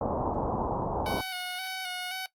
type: low-pass noise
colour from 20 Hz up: white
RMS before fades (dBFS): -30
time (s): 0.01-1.21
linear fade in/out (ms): 2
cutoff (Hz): 1000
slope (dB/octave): 48
type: tone with vibrato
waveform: 10% pulse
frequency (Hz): 740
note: F#5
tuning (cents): 0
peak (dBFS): -25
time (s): 1.06-2.26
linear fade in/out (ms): 2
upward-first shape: square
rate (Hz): 1.9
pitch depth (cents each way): 31
effects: noise-tail reverb RT60 0.1 s tail -17 dB re dry + Opus 32 kbps